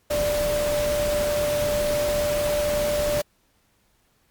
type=tone in noise; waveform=sine; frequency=590 Hz; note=D5; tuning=8 cents sharp; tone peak=-21 dBFS; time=0.1-3.22 s; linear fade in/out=10 ms; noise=pink; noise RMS=-29 dBFS; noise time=0.1-3.22 s; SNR=+5 dB; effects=pink hiss -65 dBFS RMS until 4.3 s + MP3 96 kbps